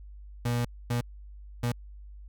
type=tone bursts at uneven times; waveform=35% pulse; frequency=120 Hz; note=B2; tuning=49 cents flat; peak=-24 dBFS; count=3; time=0.45-0.65 / 0.9-1.01 / 1.63-1.72 s; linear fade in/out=5 ms; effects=added 50 Hz sine -43 dBFS peak until 2.28 s